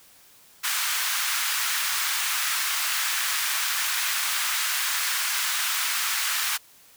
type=high-pass noise; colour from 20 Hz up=pink; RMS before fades=-26 dBFS; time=0.63-6.58 s; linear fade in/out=20 ms; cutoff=1200 Hz; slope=24 dB/octave; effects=white hiss -54 dBFS RMS until 6.96 s